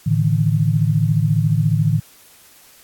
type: chord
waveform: sine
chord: A suspended fourth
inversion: none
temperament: equal with one note detuned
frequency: 110 / 146.83 / 161.14 Hz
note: A2 / D3 / E3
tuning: 0 / 0 / -39 cents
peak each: -18 dBFS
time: 0.06-2 s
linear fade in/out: 10 ms
effects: white hiss -48 dBFS RMS until 2.83 s + AAC 64 kbps